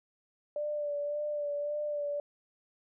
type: tone with vibrato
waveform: sine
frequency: 587.3 Hz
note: D5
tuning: in tune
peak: -31 dBFS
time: 0.56-2.2 s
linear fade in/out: 2 ms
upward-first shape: sine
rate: 1.8 Hz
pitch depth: 27 cents each way
effects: none